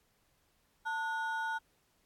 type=ring-modulated tone; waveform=triangle; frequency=1174.7 Hz; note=D6; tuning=in tune; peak=-28 dBFS; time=0.85-1.59 s; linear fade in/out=20 ms; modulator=282 Hz; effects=pink hiss -73 dBFS RMS until 2.05 s + AAC 64 kbps